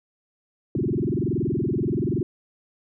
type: tone with frequency modulation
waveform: sine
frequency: 243.3 Hz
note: B3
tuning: 26 cents flat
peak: -21 dBFS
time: 0.75-2.23 s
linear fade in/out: 2 ms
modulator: 21.1 Hz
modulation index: 6.6
effects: none